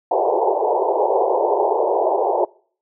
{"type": "band-pass noise", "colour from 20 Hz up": "pink", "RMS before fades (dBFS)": -18, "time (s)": [0.11, 2.45], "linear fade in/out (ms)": 5, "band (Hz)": [360, 950], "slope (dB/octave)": 96, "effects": ["noise-tail reverb RT60 0.5 s tail -25 dB re dry"]}